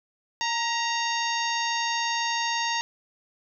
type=harmonic tone with a mistuned harmonic; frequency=926 Hz; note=A#5; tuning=12 cents flat; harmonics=1 / 2 / 3 / 4 / 5 / 6 / 7; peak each=-28 / -31 / -33 / -34 / -35 / -36 / -36 dBFS; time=0.41-2.81 s; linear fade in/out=0 ms; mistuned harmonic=2; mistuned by=+41 cents; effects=none